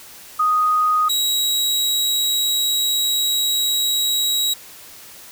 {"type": "tone pair in turn", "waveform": ["sine", "sawtooth"], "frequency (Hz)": [1244.5, 3852], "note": ["D#6", "B7"], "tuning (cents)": [0, -44], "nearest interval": "octave + minor sixth", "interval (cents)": 1956, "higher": "second", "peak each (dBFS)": -14, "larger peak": "neither", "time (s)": [[0.39, 1.09], [1.09, 4.54]], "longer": "second", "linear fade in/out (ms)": 10, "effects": ["white hiss -41 dBFS RMS until 5.31 s"]}